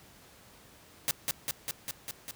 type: noise with echo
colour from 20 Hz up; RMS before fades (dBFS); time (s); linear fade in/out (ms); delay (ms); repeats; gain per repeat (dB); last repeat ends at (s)
white; -28; 1.08-1.11; 0; 200; 6; -2; 2.31
effects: pink hiss -56 dBFS RMS until 2.35 s + high-pass 60 Hz 12 dB/octave